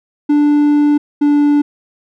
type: tone pair in turn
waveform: triangle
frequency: 293.7 / 291.5 Hz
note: D4 / D4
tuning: 0 / -13 cents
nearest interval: unison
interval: 13 cents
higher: first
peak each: -6 dBFS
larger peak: neither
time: 0.29-0.98 / 1.21-1.62 s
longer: first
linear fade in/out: 10 ms
effects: none